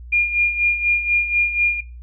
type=tone with tremolo; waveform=sine; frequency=2415 Hz; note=D7; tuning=48 cents sharp; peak=-12 dBFS; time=0.12-1.81 s; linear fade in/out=10 ms; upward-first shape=sine; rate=4.1 Hz; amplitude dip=65%; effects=noise-tail reverb RT60 0.3 s tail -21 dB re dry + added 60 Hz sine -34 dBFS peak until 2.02 s